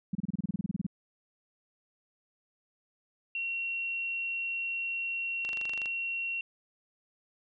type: tone bursts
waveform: sine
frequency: 189.9 Hz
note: F#3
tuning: 45 cents sharp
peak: -27 dBFS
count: 15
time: 0.13-0.866 s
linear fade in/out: 5 ms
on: 22 ms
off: 29 ms
type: tone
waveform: sine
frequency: 2735 Hz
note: F7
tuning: 37 cents flat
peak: -31 dBFS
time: 3.35-6.41 s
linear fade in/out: 2 ms
type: click train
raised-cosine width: 0.2 ms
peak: -25 dBFS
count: 11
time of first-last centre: 5.45-5.858 s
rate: 24.5 Hz
effects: none